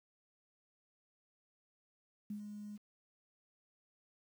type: tone with ADSR envelope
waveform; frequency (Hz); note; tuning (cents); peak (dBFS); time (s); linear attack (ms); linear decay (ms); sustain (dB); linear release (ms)
sine; 208; G#3; +3; -38; 2.3-2.78; 5; 93; -6; 23
effects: 11-bit